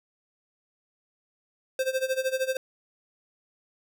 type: tone with tremolo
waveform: square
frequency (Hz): 523.3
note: C5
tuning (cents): 0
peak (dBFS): -23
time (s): 1.79-2.57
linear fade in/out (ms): 2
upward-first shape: sine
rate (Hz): 13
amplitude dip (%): 85
effects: none